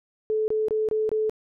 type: tone bursts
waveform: sine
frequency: 433.7 Hz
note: A4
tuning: 25 cents flat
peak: -21 dBFS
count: 5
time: 0.3-1.296 s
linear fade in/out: 0 ms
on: 180 ms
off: 24 ms
effects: none